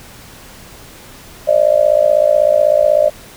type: tone with amplitude modulation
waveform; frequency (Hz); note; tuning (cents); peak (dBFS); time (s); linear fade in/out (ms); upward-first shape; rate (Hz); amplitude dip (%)
sine; 601; D5; +40; -4; 1.47-3.1; 20; sine; 56.1; 95
effects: pink hiss -38 dBFS RMS until 3.36 s